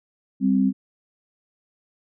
sine tone pair together, 196 / 261.6 Hz, G3 / C4, 0 / 0 cents, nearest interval perfect fourth, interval 500 cents, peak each -19 dBFS, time 0.4-0.73 s, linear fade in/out 50 ms, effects none

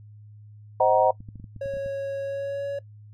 sine chord, C half-diminished seventh, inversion none, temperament just, 523.3 / 627.9 / 753.5 / 941.9 Hz, C5 / Eb5 / Gb5 / Bb5, 0 / +16 / +31 / +18 cents, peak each -22 dBFS, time 0.8-1.11 s, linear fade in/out 5 ms
clicks, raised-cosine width 5 ms, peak -29 dBFS, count 10, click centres 1.205 / 1.288 / 1.357 / 1.399 / 1.442 / 1.563 / 1.659 / 1.738 / 1.769 / 1.861 s
triangle tone with pitch glide, 551 to 561.3 Hz, C#5 to C#5, -11 to +22 cents, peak -25 dBFS, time 1.61-2.79 s, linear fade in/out 5 ms, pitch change +33 cents, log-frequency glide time 2.23-2.66 s
effects noise-tail reverb RT60 0.1 s tail -20 dB re dry + added 105 Hz sine -44 dBFS peak until 3.13 s

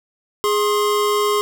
square tone pair together, 415.3 / 1063.9 Hz, G#4 / C6, 0 / +29 cents, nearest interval octave + major third, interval 1629 cents, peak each -18 / -21 dBFS, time 0.44-1.41 s, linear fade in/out 0 ms, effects 8-bit

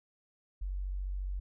sine tone, 47.18 Hz, F#1, 34 cents sharp, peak -33 dBFS, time 0.61-1.4 s, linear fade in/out 10 ms, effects none

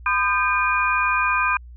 sine tone cluster, 1012 / 1220 / 1574 / 2436 Hz, B5 / D#6 / G6 / D#7, +42 / -34 / +7 / -37 cents, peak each -23 dBFS, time 0.06-1.57 s, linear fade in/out 2 ms, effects added 60 Hz sine -38 dBFS peak until 1.76 s

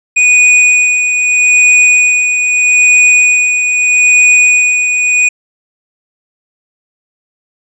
square tone with tremolo, 2473 Hz, D#7, 11 cents flat, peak -4 dBFS, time 0.16-5.29 s, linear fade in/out 10 ms, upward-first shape sine, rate 0.79 Hz, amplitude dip 50%, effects resampled to 22050 Hz

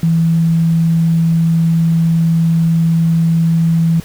sine tone, 164.81 Hz, E3, in tune, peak -9 dBFS, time 0.03-4 s, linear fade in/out 2 ms, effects pink hiss -37 dBFS RMS until 4.04 s

